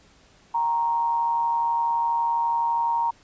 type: tone with amplitude modulation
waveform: sine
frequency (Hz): 932.3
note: A#5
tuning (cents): 0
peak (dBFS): -18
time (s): 0.54-3.11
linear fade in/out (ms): 10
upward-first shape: sine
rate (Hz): 152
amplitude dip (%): 50
effects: pink hiss -56 dBFS RMS until 3.23 s + resampled to 16000 Hz